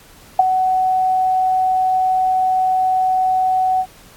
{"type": "tone with ADSR envelope", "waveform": "sine", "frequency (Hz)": 748, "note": "F#5", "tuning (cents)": 19, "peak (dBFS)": -4, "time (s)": [0.39, 3.86], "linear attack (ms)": 5, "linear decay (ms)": 19, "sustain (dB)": -9, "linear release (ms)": 63, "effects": ["pink hiss -45 dBFS RMS until 4.16 s", "AAC 64 kbps"]}